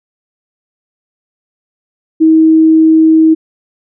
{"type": "tone", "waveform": "sine", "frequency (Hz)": 319, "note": "D#4", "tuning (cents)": 43, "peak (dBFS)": -3, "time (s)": [2.2, 3.35], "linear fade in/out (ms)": 20, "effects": []}